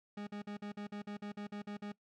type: tone bursts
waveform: 40% pulse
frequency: 205.7 Hz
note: G#3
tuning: 16 cents flat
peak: -40 dBFS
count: 12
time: 0.17-1.92 s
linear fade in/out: 5 ms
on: 100 ms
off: 50 ms
effects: noise-tail reverb RT60 0.1 s tail -20 dB re dry + low-pass 4000 Hz 12 dB/octave